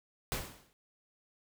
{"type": "noise with exponential decay", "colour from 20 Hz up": "pink", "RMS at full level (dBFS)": -33, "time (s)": [0.32, 0.73], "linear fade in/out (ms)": 0, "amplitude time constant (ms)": 88, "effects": []}